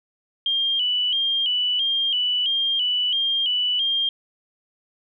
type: tone with vibrato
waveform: sine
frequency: 3084 Hz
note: G7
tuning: 29 cents flat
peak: -19 dBFS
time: 0.46-4.09 s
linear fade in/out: 2 ms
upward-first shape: square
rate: 1.5 Hz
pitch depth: 67 cents each way
effects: none